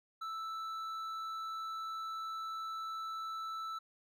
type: tone with hard clipping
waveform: sine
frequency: 1318.5 Hz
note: E6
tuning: in tune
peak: -40 dBFS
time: 0.21-3.79 s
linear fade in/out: 10 ms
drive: 6 dB
effects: none